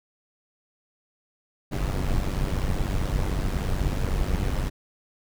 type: noise with amplitude modulation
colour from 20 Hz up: brown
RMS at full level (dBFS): -22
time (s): 1.71-4.7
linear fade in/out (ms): 20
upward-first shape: sine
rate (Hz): 96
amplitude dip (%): 70
effects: none